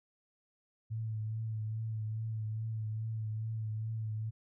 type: tone with vibrato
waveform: sine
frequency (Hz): 110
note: A2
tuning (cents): 0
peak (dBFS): -34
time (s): 0.9-4.31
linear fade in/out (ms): 20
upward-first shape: triangle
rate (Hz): 2.4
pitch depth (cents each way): 36
effects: none